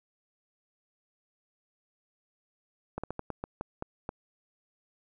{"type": "slowing click train", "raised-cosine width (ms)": 1, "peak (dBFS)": -20, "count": 9, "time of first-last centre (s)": [2.98, 4.091], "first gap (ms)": 56, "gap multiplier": 1.25, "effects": []}